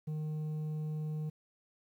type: tone with low-pass filter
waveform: square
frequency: 153.9 Hz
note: D#3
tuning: 19 cents flat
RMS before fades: -37 dBFS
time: 0.07-1.3 s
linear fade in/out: 10 ms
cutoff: 320 Hz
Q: 0.69
effects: 11-bit